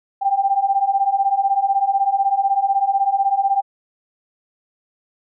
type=beating tone pair; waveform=sine; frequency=778 / 794 Hz; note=G5 / G5; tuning=-13 / +22 cents; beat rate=16 Hz; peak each=-19 / -17 dBFS; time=0.21-3.62 s; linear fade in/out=20 ms; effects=none